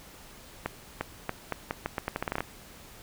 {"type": "accelerating click train", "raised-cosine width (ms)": 0.5, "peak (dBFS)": -14, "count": 15, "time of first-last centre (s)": [0.66, 2.406], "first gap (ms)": 350, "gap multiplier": 0.81, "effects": ["pink hiss -50 dBFS RMS until 3.02 s"]}